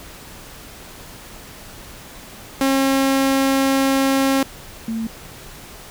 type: tone pair in turn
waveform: sawtooth / sine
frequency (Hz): 270 / 224.7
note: C#4 / A3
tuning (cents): -45 / +37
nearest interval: minor third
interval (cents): 318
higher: first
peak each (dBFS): -11 / -21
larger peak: first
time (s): 2.61-4.43 / 4.88-5.07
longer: first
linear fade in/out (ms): 2
effects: pink hiss -39 dBFS RMS until 5.9 s